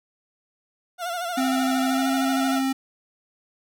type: tone with vibrato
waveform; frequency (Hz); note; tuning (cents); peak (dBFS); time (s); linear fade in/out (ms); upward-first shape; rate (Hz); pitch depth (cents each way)
30% pulse; 699; F5; +1; -24; 0.98-2.62; 50; sine; 13; 71
type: tone with pitch glide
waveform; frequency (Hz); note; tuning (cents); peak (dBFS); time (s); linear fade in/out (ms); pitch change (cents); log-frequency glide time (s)
square; 261.6 to 266.6; C4 to C4; 0 to +33; -22; 1.37-2.73; 10; +33; 1.86-2.06
effects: none